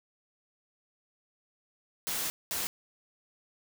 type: noise bursts at uneven times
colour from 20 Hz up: white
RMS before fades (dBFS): -33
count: 2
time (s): 2.07-2.3 / 2.51-2.67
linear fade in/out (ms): 0
effects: none